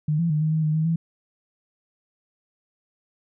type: tone with pitch steps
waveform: sine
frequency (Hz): 151.9 / 168.5 / 151.9 / 156.2 / 157.9 / 153.7 / 157.7 / 164.9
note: D#3 / E3 / D#3 / D#3 / D#3 / D#3 / D#3 / E3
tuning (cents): -41 / +38 / -41 / +7 / +26 / -21 / +24 / +1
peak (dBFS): -19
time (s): 0.08-0.96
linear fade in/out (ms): 5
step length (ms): 110
effects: none